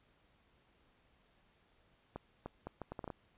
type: accelerating click train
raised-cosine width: 1 ms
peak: -28 dBFS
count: 9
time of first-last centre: 2.16-3.102 s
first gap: 300 ms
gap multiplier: 0.7
effects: pink hiss -71 dBFS RMS until 3.37 s + resampled to 8000 Hz